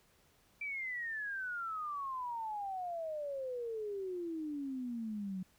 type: exponential sweep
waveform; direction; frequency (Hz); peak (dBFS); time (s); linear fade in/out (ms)
sine; down; 2349 to 182.4; -37; 0.61-5.43; 5
effects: pink hiss -69 dBFS RMS until 5.58 s